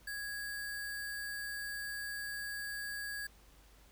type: tone with sample-and-hold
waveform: sine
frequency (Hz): 1661.2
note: G#6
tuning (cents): 0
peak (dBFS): -38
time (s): 0.07-3.27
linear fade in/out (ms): 5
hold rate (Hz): 6300
effects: added 50 Hz sine -61 dBFS peak until 3.91 s + pink hiss -64 dBFS RMS until 3.91 s